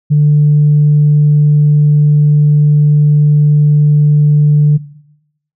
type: tone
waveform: sine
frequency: 148.3 Hz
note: D3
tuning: 17 cents sharp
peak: -4 dBFS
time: 0.1-4.78 s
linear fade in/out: 20 ms
effects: noise-tail reverb RT60 0.8 s tail -18 dB re dry + tanh soft clip ceiling -1 dBFS